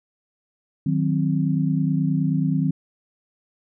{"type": "chord", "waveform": "sine", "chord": "C diminished", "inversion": "first", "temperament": "equal with one note detuned", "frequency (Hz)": [155.56, 185, 262.4], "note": ["Eb3", "Gb3", "C4"], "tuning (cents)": [0, 0, 5], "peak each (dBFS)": [-21, -24, -24], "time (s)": [0.86, 2.71], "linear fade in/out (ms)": 5, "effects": []}